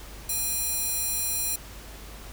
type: tone with high-pass filter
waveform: square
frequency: 822 Hz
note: G#5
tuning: 18 cents flat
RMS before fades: -28 dBFS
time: 0.29-1.56 s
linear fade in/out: 5 ms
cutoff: 8300 Hz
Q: 0.73
effects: added 50 Hz sine -43 dBFS peak until 2.32 s + pink hiss -45 dBFS RMS until 2.32 s